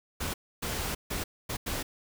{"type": "noise bursts at uneven times", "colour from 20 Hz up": "pink", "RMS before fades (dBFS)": -33, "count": 5, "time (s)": [[0.2, 0.34], [0.62, 0.95], [1.1, 1.24], [1.49, 1.57], [1.66, 1.83]], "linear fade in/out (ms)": 10, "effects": []}